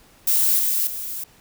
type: noise with level steps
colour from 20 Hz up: violet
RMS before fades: -18 / -21 / -30 dBFS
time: 0.27-1.24 s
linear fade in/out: 5 ms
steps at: 0.59 / 0.87 s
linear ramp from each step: 2 ms
effects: pink hiss -53 dBFS RMS until 1.4 s